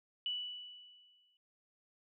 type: tone with exponential decay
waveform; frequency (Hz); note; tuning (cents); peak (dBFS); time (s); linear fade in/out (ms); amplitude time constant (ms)
sine; 2960; F#7; 0; -33; 0.26-1.37; 1; 240
effects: none